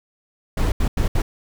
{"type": "noise bursts at uneven times", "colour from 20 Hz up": "brown", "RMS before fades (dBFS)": -18, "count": 4, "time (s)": [[0.57, 0.72], [0.8, 0.88], [0.97, 1.08], [1.15, 1.22]], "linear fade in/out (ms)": 5, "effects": []}